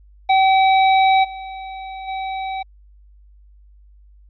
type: tone with level steps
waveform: square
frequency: 766 Hz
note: G5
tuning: 40 cents flat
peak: -12 / -30 / -24 dBFS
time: 0.29-2.63 s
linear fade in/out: 10 ms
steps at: 1.23 / 2.07 s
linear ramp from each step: 20 ms
effects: added 50 Hz sine -45 dBFS peak until 4.29 s + resampled to 11025 Hz